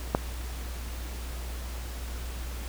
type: click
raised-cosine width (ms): 1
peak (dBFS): -8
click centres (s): 0.149
effects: added 60 Hz sine -34 dBFS peak until 2.68 s + pink hiss -43 dBFS RMS until 2.68 s